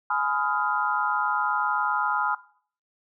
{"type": "chord", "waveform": "sine", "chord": "F half-diminished seventh", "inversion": "first", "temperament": "just", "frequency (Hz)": [838.1, 1005.8, 1257.2, 1396.9], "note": ["Ab5", "Cb6", "Eb6", "F6"], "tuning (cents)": [16, 31, 18, 0], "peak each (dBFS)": -28, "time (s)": [0.1, 2.35], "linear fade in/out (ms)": 5, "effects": ["noise-tail reverb RT60 0.5 s tail -18 dB re dry"]}